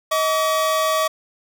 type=tone pair together; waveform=45% pulse; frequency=632.1 / 1142 Hz; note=D#5 / D6; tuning=+27 / -49 cents; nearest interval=minor seventh; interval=1024 cents; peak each=-20 dBFS; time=0.11-1.08 s; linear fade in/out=10 ms; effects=none